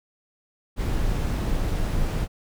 brown noise, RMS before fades -24 dBFS, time 0.76-2.28 s, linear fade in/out 50 ms, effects none

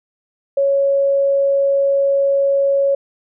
sine tone, 554.4 Hz, C#5, in tune, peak -12 dBFS, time 0.57-2.95 s, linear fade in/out 5 ms, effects none

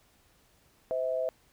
sine tone pair together, 514 / 647.6 Hz, C5 / E5, -31 / -31 cents, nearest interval major third, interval 400 cents, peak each -31 / -30 dBFS, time 0.91-1.29 s, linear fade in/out 0 ms, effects pink hiss -65 dBFS RMS until 1.52 s

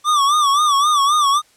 square tone with vibrato, 1164 Hz, D6, 16 cents flat, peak -13 dBFS, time 0.04-1.42 s, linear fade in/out 50 ms, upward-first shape sine, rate 3.8 Hz, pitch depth 100 cents each way, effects white hiss -54 dBFS RMS until 1.56 s + low-pass 9000 Hz 12 dB/octave

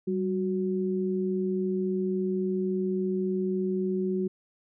sine tone pair together, 192.5 / 368.9 Hz, G3 / F#4, -31 / -5 cents, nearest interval major seventh, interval 1126 cents, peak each -28 dBFS, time 0.07-4.28 s, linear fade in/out 10 ms, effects none

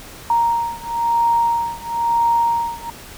sine beating tone pair, 932.3 / 933.3 Hz, A#5 / A#5, 0 / +2 cents, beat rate 1 Hz, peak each -18 / -19 dBFS, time 0.3-2.9 s, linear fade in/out 2 ms, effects pink hiss -38 dBFS RMS until 3.17 s

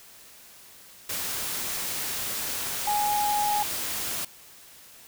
sine tone in noise, 830.6 Hz, G#5, in tune, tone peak -23 dBFS, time 2.87-3.63 s, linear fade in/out 5 ms, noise white, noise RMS -31 dBFS, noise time 1.09-4.25 s, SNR +5 dB, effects white hiss -50 dBFS RMS until 5.07 s

